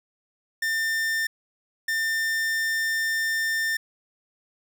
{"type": "tone pair in turn", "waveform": "45% pulse", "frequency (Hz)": [1800, 1800], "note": ["A6", "A6"], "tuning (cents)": [39, 39], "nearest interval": "unison", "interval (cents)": 0, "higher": "neither", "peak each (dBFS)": [-23, -23], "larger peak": "neither", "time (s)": [[0.62, 1.27], [1.88, 3.77]], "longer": "second", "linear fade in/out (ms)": 5, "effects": []}